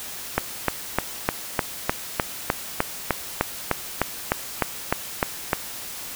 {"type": "click train", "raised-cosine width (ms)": 0.5, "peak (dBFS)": -3, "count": 18, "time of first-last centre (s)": [0.38, 5.532], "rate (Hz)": 3.3, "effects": ["white hiss -35 dBFS RMS until 6.15 s"]}